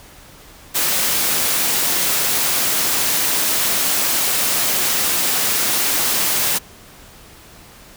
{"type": "high-pass noise", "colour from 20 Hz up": "white", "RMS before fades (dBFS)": -18, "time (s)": [0.74, 6.59], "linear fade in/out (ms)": 20, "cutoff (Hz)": 130, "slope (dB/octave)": 12, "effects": ["pink hiss -43 dBFS RMS until 7.96 s"]}